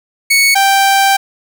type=tone pair in turn; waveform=sawtooth; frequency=2218 / 784.2 Hz; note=C#7 / G5; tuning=0 / 0 cents; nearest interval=octave + tritone; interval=1800 cents; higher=first; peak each=-4 dBFS; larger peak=neither; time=0.3-0.55 / 0.55-1.17 s; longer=second; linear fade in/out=10 ms; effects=none